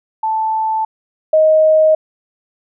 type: tone pair in turn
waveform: sine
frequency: 879 / 626.5 Hz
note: A5 / D#5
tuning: -2 / +12 cents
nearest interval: tritone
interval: 586 cents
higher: first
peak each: -14 / -7 dBFS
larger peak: second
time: 0.23-0.85 / 1.33-1.95 s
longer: neither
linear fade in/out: 5 ms
effects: none